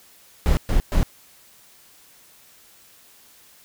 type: noise bursts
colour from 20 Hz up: brown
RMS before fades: -17 dBFS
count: 3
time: 0.46-1.03 s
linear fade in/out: 0 ms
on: 110 ms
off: 120 ms
effects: white hiss -52 dBFS RMS until 3.64 s